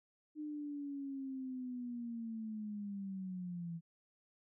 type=linear sweep; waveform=sine; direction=down; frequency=304.7 to 164.81 Hz; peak=-40 dBFS; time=0.35-3.81 s; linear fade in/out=50 ms; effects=none